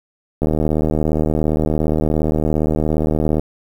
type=click train; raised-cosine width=2 ms; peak=-5 dBFS; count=231; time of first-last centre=0.42-3.395 s; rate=77.3 Hz; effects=7-bit